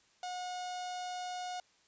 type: tone with notch filter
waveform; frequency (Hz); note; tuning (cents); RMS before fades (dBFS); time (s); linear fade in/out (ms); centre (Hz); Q
sawtooth; 725; F#5; -35; -40; 0.23-1.6; 2; 1800; 1.1
effects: white hiss -68 dBFS RMS until 1.87 s + resampled to 16000 Hz